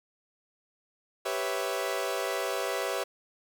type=chord; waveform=sawtooth; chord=C# half-diminished seventh; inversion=second; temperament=equal; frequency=392 / 493.9 / 554.4 / 659.3 Hz; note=G4 / B4 / C#5 / E5; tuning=0 / 0 / 0 / 0 cents; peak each=-31 dBFS; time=1.25-3.04 s; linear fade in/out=10 ms; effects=none